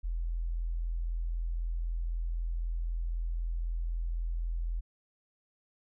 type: tone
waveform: sine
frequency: 41.95 Hz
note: E1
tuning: 31 cents sharp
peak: -30 dBFS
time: 0.03-4.81 s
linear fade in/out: 20 ms
effects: none